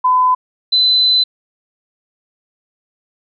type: tone pair in turn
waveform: sine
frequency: 1010 / 4025 Hz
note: B5 / B7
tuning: +39 / +32 cents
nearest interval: 2 octaves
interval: 2393 cents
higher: second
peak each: -9 dBFS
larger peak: neither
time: 0.04-0.35 / 0.72-1.24 s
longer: second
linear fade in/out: 10 ms
effects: none